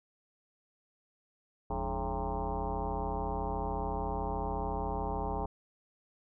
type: tone with frequency modulation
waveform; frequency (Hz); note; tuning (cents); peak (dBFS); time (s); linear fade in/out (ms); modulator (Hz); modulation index
sine; 420.6; G#4; +22; -31; 1.7-5.46; 5; 125; 4.4
effects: none